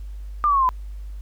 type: exponential sweep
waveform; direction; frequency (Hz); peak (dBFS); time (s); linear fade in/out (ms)
sine; down; 1216 to 1000; -15; 0.44-0.69; 0
effects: added 50 Hz sine -31 dBFS peak until 1.21 s + pink hiss -59 dBFS RMS until 1.21 s